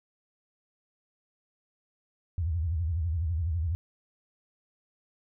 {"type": "tone with vibrato", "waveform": "sine", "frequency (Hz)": 82.41, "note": "E2", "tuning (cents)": 0, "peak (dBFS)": -26, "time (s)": [2.38, 3.75], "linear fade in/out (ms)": 0, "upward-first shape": "sine", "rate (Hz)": 12, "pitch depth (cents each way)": 170, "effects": []}